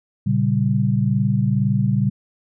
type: chord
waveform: sine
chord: G diminished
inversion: first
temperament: equal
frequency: 116.54 / 138.59 / 196 Hz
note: Bb2 / Db3 / G3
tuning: 0 / 0 / 0 cents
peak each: -20 dBFS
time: 0.26-2.1 s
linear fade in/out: 10 ms
effects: none

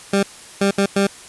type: tone bursts at uneven times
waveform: 20% pulse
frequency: 198.1 Hz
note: G3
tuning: 18 cents sharp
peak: -9 dBFS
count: 4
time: 0.13-0.23 / 0.61-0.71 / 0.78-0.86 / 0.96-1.07 s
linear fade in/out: 5 ms
effects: white hiss -40 dBFS RMS until 1.28 s + resampled to 24000 Hz

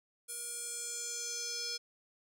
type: tone with band-pass filter sweep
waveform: square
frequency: 474.7 Hz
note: A#4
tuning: 31 cents sharp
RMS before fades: -40 dBFS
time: 0.28-1.78 s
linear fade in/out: 20 ms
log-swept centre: 10000 to 5100 Hz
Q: 3.8
effects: none

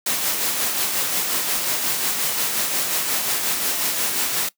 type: noise with tremolo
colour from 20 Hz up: white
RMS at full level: -21 dBFS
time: 0.06-4.49 s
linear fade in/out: 5 ms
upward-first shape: sine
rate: 5.6 Hz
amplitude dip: 35%
effects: noise-tail reverb RT60 0.1 s tail -19 dB re dry + high-pass 150 Hz 12 dB/octave

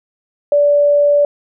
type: tone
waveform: sine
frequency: 580 Hz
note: D5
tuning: 22 cents flat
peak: -8 dBFS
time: 0.52-1.25 s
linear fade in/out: 2 ms
effects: none

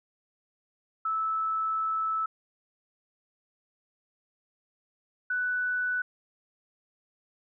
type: tone pair in turn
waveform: sine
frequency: 1309 / 1488 Hz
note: E6 / F#6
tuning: -13 / +9 cents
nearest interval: major second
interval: 222 cents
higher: second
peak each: -26 dBFS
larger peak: neither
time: 1.05-2.26 / 5.3-6.02 s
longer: first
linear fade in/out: 5 ms
effects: none

